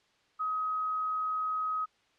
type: tone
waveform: sine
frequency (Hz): 1265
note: D#6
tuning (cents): +28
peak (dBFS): -29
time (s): 0.39-1.86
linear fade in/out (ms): 20
effects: white hiss -68 dBFS RMS until 2.18 s + low-pass 4000 Hz 12 dB/octave